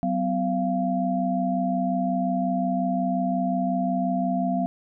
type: tone cluster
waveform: sine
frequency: 187.7 / 253.3 / 689 Hz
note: F#3 / B3 / F5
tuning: +25 / +44 / -24 cents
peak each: -26 dBFS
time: 0.03-4.66 s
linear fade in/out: 0 ms
effects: none